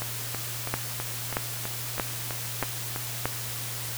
two click trains, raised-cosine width 0.5 ms, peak -17 / -10 dBFS, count 10 / 5, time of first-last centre 0.02-2.961 / 0.74-3.256 s, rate 3.06 / 1.59 Hz, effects added 118 Hz sine -38 dBFS peak until 3.97 s + white hiss -35 dBFS RMS until 3.97 s

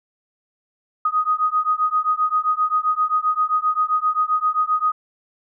sine beating tone pair, 1244.5 / 1252.1 Hz, D#6 / D#6, 0 / +11 cents, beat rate 7.6 Hz, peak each -20 dBFS, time 1.05-4.92 s, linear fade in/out 5 ms, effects none

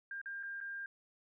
sine tone with dropouts, 1600 Hz, G6, 35 cents sharp, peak -40 dBFS, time 0.11-0.86 s, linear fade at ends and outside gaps 2 ms, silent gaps 0.215-0.258 / 0.429-0.433 / 0.604-0.611 s, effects none

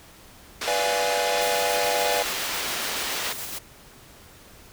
white band-pass noise, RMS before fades -30 dBFS, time 0.61-3.33 s, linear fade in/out 5 ms, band 310 to 4600 Hz, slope 12 dB/octave
square chord, B diminished seventh, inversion none, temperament equal with one note detuned, 493.9 / 587.3 / 691.2 / 830.6 Hz, B4 / D5 / F5 / Ab5, 0 / 0 / -18 / 0 cents, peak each -29 dBFS, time 0.67-2.23 s, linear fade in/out 10 ms
white noise with tremolo, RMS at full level -33 dBFS, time 1.41-3.59 s, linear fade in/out 10 ms, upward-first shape square, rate 7.1 Hz, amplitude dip 25%
effects pink hiss -49 dBFS RMS until 4.72 s

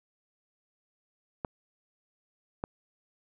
clicks, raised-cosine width 1 ms, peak -18 dBFS, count 2, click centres 1.448 / 2.639 s, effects none

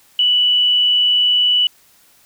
sine tone with frequency modulation, 2960 Hz, F#7, in tune, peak -11 dBFS, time 0.19-1.67 s, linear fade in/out 2 ms, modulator 80.3 Hz, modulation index 0.34, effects white hiss -52 dBFS RMS until 2.25 s

